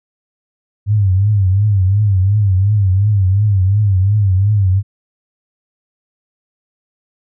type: tone with vibrato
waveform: sine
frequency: 99.2 Hz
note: G2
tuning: 21 cents sharp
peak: -9 dBFS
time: 0.86-4.83 s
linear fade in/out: 50 ms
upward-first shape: triangle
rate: 2.8 Hz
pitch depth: 150 cents each way
effects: none